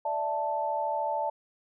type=chord; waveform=sine; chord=D suspended second; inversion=none; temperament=just; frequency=587.3 / 660.7 / 881 Hz; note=D5 / E5 / A5; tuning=0 / +4 / +2 cents; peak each=-33 / -34 / -29 dBFS; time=0.05-1.3 s; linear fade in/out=5 ms; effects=none